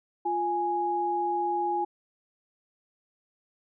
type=tone pair together; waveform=sine; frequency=349.2 / 830.6 Hz; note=F4 / G#5; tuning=0 / 0 cents; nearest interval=octave + minor third; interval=1500 cents; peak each=-31 / -26 dBFS; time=0.25-1.85 s; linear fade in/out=10 ms; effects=none